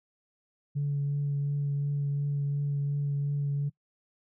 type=tone with vibrato; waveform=sine; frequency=142.8 Hz; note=D3; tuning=48 cents flat; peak=-25 dBFS; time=0.75-3.7 s; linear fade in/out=20 ms; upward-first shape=triangle; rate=2.8 Hz; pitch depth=15 cents each way; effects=noise-tail reverb RT60 0.1 s tail -23 dB re dry + tanh soft clip ceiling -23 dBFS